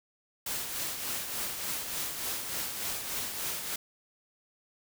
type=noise with tremolo; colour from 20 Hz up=white; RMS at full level=-33 dBFS; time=0.46-3.76 s; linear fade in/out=5 ms; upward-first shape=triangle; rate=3.4 Hz; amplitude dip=50%; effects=none